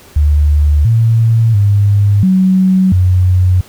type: tone with pitch steps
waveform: sine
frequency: 74.1 / 113.8 / 101.6 / 187.6 / 91.5 Hz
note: D2 / A#2 / G#2 / F#3 / F#2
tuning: +16 / -41 / -38 / +24 / -19 cents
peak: -6 dBFS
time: 0.16-3.61 s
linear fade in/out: 5 ms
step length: 690 ms
effects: pink hiss -40 dBFS RMS until 3.68 s